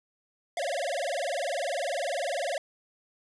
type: tone with vibrato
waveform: square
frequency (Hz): 622.3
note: D#5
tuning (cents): 0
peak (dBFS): -29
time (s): 0.57-2.58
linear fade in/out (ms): 2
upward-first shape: sine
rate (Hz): 20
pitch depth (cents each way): 250
effects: resampled to 24000 Hz + 11-bit